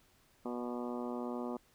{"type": "harmonic tone with a mistuned harmonic", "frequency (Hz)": 121.8, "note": "B2", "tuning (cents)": -24, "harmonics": [2, 3, 4, 5, 6, 7, 8, 9, 10], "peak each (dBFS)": [-39, -43, -45, -47, -49, -50, -51, -52, -53], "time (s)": [0.45, 1.57], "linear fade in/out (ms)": 5, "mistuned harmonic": 8, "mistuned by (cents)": 16, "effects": ["pink hiss -68 dBFS RMS until 1.74 s"]}